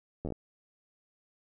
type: slowing click train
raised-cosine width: 2 ms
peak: -23 dBFS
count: 6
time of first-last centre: 0.25-0.323 s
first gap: 11 ms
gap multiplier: 1.14
effects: none